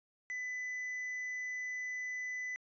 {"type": "tone with tanh clipping", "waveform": "sine", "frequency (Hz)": 2000, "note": "B6", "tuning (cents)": 21, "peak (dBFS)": -38, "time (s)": [0.3, 2.56], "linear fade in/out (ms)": 0, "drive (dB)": 4, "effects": ["resampled to 16000 Hz"]}